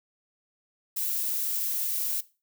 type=noise; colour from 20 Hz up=violet; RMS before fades=-29 dBFS; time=0.96-2.21 s; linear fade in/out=10 ms; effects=noise-tail reverb RT60 0.3 s tail -18 dB re dry